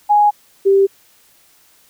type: tone pair in turn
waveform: sine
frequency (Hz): 830.6 / 392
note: G#5 / G4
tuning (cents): 0 / 0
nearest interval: octave + minor second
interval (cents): 1300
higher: first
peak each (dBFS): -8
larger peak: neither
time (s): 0.09-0.31 / 0.65-0.87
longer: neither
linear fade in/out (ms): 20
effects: white hiss -52 dBFS RMS until 1.89 s